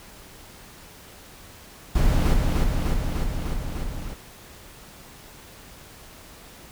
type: noise with echo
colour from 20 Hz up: brown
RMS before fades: -19 dBFS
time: 1.95-2.34 s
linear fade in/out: 5 ms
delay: 300 ms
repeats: 6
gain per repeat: -2 dB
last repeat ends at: 4.14 s
effects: pink hiss -46 dBFS RMS until 6.71 s